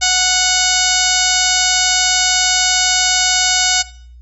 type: harmonic tone with a mistuned harmonic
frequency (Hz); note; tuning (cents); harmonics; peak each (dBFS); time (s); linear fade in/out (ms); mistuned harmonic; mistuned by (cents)
737; F#5; -7; 1 / 2 / 3 / 4 / 5 / 6 / 7 / 8 / 9 / 10; -21 / -21 / -21 / -21 / -21 / -21 / -21 / -21 / -21 / -21; 0.01-3.83; 20; 7; -40
effects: noise-tail reverb RT60 0.5 s tail -18 dB re dry + added 60 Hz sine -36 dBFS peak until 4.21 s